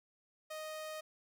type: tone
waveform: sawtooth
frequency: 622.3 Hz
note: D#5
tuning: in tune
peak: -38 dBFS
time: 0.5-1.01 s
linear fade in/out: 10 ms
effects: none